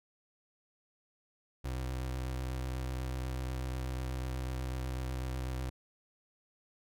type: tone with vibrato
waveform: 30% pulse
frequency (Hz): 64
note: C2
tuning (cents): -38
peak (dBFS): -32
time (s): 1.64-5.7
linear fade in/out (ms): 10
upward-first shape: sine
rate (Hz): 8.1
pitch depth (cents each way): 25
effects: none